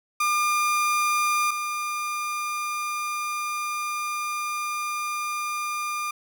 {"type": "tone pair in turn", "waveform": "30% pulse", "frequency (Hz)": [1204, 1204], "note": ["D6", "D6"], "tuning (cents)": [43, 43], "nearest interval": "unison", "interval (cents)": 0, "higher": "neither", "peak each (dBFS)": [-18, -24], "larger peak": "first", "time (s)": [[0.2, 1.51], [1.51, 6.11]], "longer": "second", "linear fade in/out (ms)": 5, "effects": []}